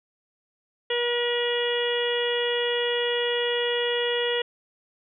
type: harmonic tone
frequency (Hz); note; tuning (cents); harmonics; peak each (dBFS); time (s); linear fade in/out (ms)
480; B4; -49; 1 / 2 / 3 / 4 / 5 / 6 / 7; -25 / -36 / -37 / -31 / -39 / -30 / -32; 0.9-4.42; 5
effects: none